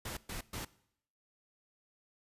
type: noise bursts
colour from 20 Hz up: pink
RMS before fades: -41 dBFS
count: 3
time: 0.05-0.65 s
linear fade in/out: 5 ms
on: 120 ms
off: 120 ms
effects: noise-tail reverb RT60 0.7 s tail -20 dB re dry + resampled to 32000 Hz